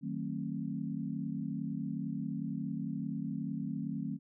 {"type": "chord", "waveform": "sine", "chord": "D# diminished seventh", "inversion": "none", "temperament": "just", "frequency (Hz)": [155.56, 186.68, 224, 268.8], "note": ["D#3", "F#3", "A3", "C4"], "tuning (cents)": [0, 16, 31, 47], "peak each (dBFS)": [-40, -40, -39, -40], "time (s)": [0.01, 4.19], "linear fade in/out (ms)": 50, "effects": []}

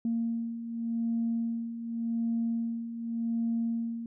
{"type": "beating tone pair", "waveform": "sine", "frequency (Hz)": [230, 230.87], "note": ["A#3", "A#3"], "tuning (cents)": [-23, -17], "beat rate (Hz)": 0.87, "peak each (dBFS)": [-35, -29], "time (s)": [0.05, 4.06], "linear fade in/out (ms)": 2, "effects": ["tanh soft clip ceiling -21 dBFS"]}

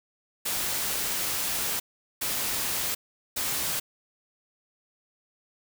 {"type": "noise bursts at uneven times", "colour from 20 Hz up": "white", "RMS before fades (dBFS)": -29, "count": 3, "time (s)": [[0.45, 1.8], [2.21, 2.95], [3.36, 3.8]], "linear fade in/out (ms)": 10, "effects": []}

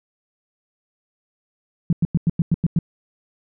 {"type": "tone bursts", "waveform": "sine", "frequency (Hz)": 167, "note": "E3", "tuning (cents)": 23, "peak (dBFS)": -13, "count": 8, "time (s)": [1.9, 2.789], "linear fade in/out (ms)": 2, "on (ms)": 28, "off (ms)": 95, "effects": []}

